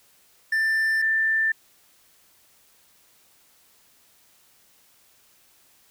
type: tone pair in turn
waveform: triangle / sine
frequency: 1778 / 1778 Hz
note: A6 / A6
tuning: +18 / +18 cents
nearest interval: unison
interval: 0 cents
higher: neither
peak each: -18 / -19 dBFS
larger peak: first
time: 0.52-1.02 / 1.02-1.52 s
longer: neither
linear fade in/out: 5 ms
effects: white hiss -59 dBFS RMS until 5.9 s